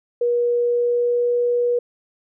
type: tone with pitch glide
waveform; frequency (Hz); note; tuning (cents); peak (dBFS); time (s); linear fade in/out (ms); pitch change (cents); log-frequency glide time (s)
sine; 480 to 483.3; B4 to B4; -49 to -38; -16; 0.21-1.79; 5; +11; 0.6-1.34
effects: none